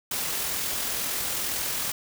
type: noise with amplitude modulation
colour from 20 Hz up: white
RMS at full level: -28 dBFS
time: 0.11-1.92 s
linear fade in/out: 5 ms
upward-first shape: sine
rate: 42.1 Hz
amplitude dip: 25%
effects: none